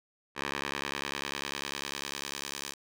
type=tone with band-pass filter sweep; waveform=10% pulse; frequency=70 Hz; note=C#2; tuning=18 cents sharp; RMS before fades=-37 dBFS; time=0.35-2.75 s; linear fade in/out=50 ms; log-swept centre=2000 to 6300 Hz; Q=0.77; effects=none